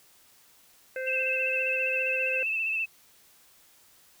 harmonic tone, 520 Hz, C5, 11 cents flat, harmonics 1 / 3 / 4 / 5, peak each -32 / -36 / -42 / -44 dBFS, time 0.96-2.43 s, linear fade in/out 2 ms
sine tone with vibrato, 2637 Hz, E7, in tune, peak -26 dBFS, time 1.06-2.86 s, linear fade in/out 20 ms, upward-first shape sine, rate 15 Hz, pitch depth 42 cents each way
effects white hiss -59 dBFS RMS until 4.2 s

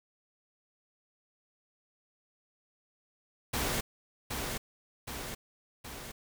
pink noise with echo, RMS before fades -32 dBFS, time 3.53-3.81 s, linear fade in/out 10 ms, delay 770 ms, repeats 3, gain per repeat -4 dB, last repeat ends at 6.12 s, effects none

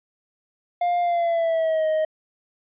triangle tone with pitch glide, 703 to 626.3 Hz, F5 to D#5, +11 to +11 cents, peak -17 dBFS, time 0.81-2.05 s, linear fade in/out 5 ms, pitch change -200 cents, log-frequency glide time 1.01-1.87 s, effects resampled to 8000 Hz

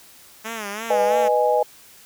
5% pulse tone with vibrato, 214.3 Hz, A3, 45 cents flat, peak -17 dBFS, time 0.44-1.29 s, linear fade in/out 20 ms, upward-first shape sine, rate 3 Hz, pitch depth 120 cents each way
sine chord, G# minor, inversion first, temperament equal with one note detuned, 493.9 / 617.2 / 830.6 Hz, B4 / D#5 / G#5, 0 / -14 / 0 cents, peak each -20 dBFS, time 0.9-1.63 s, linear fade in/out 5 ms
effects white hiss -48 dBFS RMS until 2.05 s

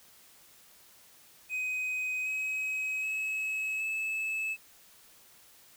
triangle tone with pitch steps, 2512 / 2543 / 2574 / 2605 Hz, D#7 / D#7 / E7 / E7, +16 / +37 / -42 / -21 cents, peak -29 dBFS, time 1.49-4.57 s, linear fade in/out 50 ms, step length 770 ms, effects white hiss -58 dBFS RMS until 5.76 s

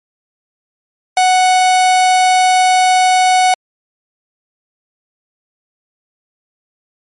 45% pulse tone, 740 Hz, F#5, in tune, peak -8 dBFS, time 1.17-3.54 s, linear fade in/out 2 ms, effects MP3 48 kbps

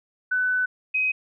sine tone pair in turn, 1500 / 2523 Hz, F#6 / D#7, +23 / +23 cents, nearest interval major sixth, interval 900 cents, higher second, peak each -20 dBFS, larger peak neither, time 0.31-0.66 / 0.94-1.12 s, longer first, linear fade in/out 10 ms, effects none

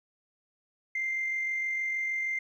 sine tone with amplitude modulation, 2093 Hz, C7, in tune, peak -26 dBFS, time 0.95-2.39 s, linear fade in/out 5 ms, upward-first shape sine, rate 46.4 Hz, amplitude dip 30%, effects tanh soft clip ceiling -24 dBFS + 11-bit

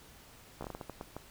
slowing click train, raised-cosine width 1 ms, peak -26 dBFS, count 10, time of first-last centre 0.61-1.166 s, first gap 14 ms, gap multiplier 1.35, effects pink hiss -56 dBFS RMS until 1.3 s

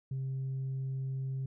sine tone, 133.1 Hz, C3, 30 cents sharp, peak -31 dBFS, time 0.11-1.46 s, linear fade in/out 5 ms, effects tanh soft clip ceiling -31 dBFS

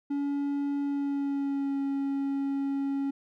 triangle tone with pitch glide, 283.4 to 276.4 Hz, C#4 to C#4, +38 to -5 cents, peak -25 dBFS, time 0.1-3.11 s, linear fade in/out 10 ms, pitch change -43 cents, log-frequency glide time 0.82-1.79 s, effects none

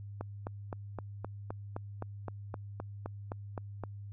click train, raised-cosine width 1 ms, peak -24 dBFS, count 15, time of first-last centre 0.21-3.837 s, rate 3.86 Hz, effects added 101 Hz sine -42 dBFS peak until 4.12 s

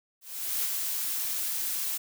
blue noise with ADSR envelope, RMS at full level -28 dBFS, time 0.21-1.98 s, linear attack 440 ms, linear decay 9 ms, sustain -3 dB, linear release 13 ms, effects none

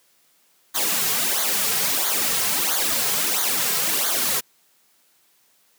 white noise with flanger, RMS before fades -22 dBFS, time 0.74-4.41 s, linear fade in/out 20 ms, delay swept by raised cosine 0.37 to 3.47 ms, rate 1.5 Hz, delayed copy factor -0.8, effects white hiss -61 dBFS RMS until 5.78 s + high-pass 150 Hz 12 dB/octave

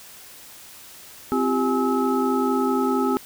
sine tone cluster, 259.5 / 343.9 / 394.8 / 838 / 1293 Hz, C4 / F4 / G4 / G#5 / E6, -14 / -27 / +12 / +15 / -34 cents, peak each -22 / -29 / -24 / -28 / -27 dBFS, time 1.32-3.17 s, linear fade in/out 0 ms, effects white hiss -44 dBFS RMS until 3.25 s

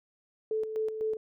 sine tone with tremolo, 436.9 Hz, A4, 12 cents flat, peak -27 dBFS, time 0.51-1.17 s, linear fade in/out 2 ms, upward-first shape square, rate 4 Hz, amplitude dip 55%, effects none

